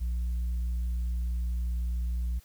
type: tone with tanh clipping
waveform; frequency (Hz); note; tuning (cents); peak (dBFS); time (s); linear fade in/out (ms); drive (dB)
sine; 59.7; A#1; +42; -28; 0-2.4; 20; 2
effects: white hiss -60 dBFS RMS until 2.44 s